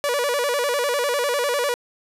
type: tone with vibrato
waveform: sawtooth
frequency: 528 Hz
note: C5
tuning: 16 cents sharp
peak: -16 dBFS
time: 0.04-1.74 s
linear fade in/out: 0 ms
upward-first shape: square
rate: 10 Hz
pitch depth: 150 cents each way
effects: resampled to 32000 Hz + 9-bit